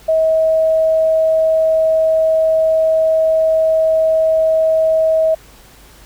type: tone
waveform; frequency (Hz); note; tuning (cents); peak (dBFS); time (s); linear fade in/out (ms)
sine; 640; D#5; +49; -10; 0.08-5.35; 10
effects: added 50 Hz sine -44 dBFS peak until 6.05 s + pink hiss -44 dBFS RMS until 6.05 s